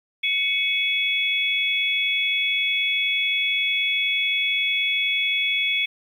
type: tone cluster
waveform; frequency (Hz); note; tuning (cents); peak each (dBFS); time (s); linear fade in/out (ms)
sine; 2226 / 2557 / 3386; C#7 / D#7 / G#7; +7 / +47 / +33; -23 / -26 / -24; 0.23-5.86; 10
effects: 9-bit